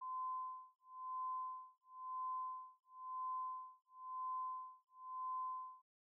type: tone with tremolo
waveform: sine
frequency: 1028 Hz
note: C6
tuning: 31 cents flat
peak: -40 dBFS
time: 0.01-5.82 s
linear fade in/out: 10 ms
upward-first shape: sine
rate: 0.98 Hz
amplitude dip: 100%
effects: none